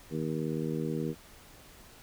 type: harmonic tone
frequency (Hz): 78.7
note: D#2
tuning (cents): +20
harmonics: 2 / 3 / 4 / 5 / 6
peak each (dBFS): -34 / -36 / -37 / -38 / -39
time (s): 0.1-1.15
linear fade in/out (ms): 50
effects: pink hiss -54 dBFS RMS until 2.02 s